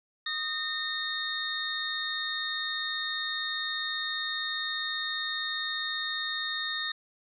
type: tone cluster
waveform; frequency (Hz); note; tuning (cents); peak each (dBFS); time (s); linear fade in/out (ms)
sine; 1241 / 1832 / 3687 / 4266; D#6 / A#6 / A#7 / C8; -5 / -31 / -20 / +33; -40 / -34 / -34 / -39; 0.26-6.92; 5
effects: none